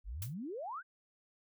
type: exponential sweep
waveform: sine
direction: up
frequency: 42.39 to 1636 Hz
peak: -39 dBFS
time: 0.04-0.83 s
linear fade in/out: 50 ms
type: noise with exponential decay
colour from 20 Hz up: blue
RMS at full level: -39 dBFS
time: 0.22-0.34 s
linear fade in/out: 2 ms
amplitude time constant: 26 ms
effects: none